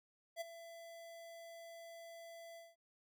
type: tone with ADSR envelope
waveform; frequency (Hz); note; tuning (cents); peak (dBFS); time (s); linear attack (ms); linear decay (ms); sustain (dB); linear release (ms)
square; 670; E5; +28; -39; 0.36-2.76; 50; 17; -13; 200
effects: none